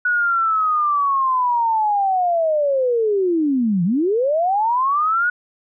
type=linear two-way sweep; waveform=sine; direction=down then up; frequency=1472 to 164.81 to 1472 Hz; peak=-15 dBFS; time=0.05-5.3 s; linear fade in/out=5 ms; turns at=3.84 s; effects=none